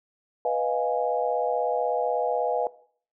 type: chord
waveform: sine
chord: F half-diminished seventh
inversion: second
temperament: equal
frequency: 493.9 / 622.3 / 698.5 / 830.6 Hz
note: Cb5 / Eb5 / F5 / Ab5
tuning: 0 / 0 / 0 / 0 cents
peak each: -26 / -29 / -28 / -29 dBFS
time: 0.45-2.67 s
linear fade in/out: 2 ms
effects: noise-tail reverb RT60 0.5 s tail -18 dB re dry